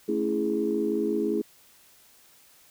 sine chord, A major seventh, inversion none, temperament equal, 220 / 277.2 / 329.6 / 415.3 Hz, A3 / C#4 / E4 / G#4, 0 / 0 / 0 / 0 cents, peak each -30 / -32 / -28 / -27 dBFS, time 0.08-1.42 s, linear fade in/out 10 ms, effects tanh soft clip ceiling -13 dBFS + white hiss -57 dBFS RMS until 2.7 s

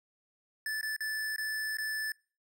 square tone with dropouts, 1747 Hz, A6, 13 cents flat, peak -33 dBFS, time 0.66-2.12 s, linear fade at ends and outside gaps 2 ms, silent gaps 0.812-0.829 / 0.964-1.006 / 1.362-1.381 / 1.771-1.784 s, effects noise-tail reverb RT60 0.4 s tail -26 dB re dry

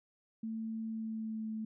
sine tone with pitch glide, 222.8 to 219 Hz, A3 to A3, +22 to -8 cents, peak -36 dBFS, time 0.43-1.65 s, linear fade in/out 5 ms, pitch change -30 cents, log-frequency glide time 0.86-1.5 s, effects none

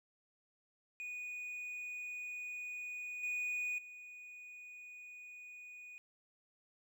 triangle tone with level steps, 2469 Hz, D#7, 14 cents flat, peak -40 / -34 / -48 dBFS, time 1-5.98 s, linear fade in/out 0 ms, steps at 3.23 / 3.78 s, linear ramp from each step 5 ms, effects none

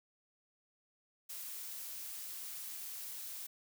blue noise, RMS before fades -45 dBFS, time 1.29-3.47 s, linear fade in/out 10 ms, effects none

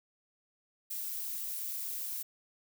violet noise, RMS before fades -38 dBFS, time 0.9-2.23 s, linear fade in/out 10 ms, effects none

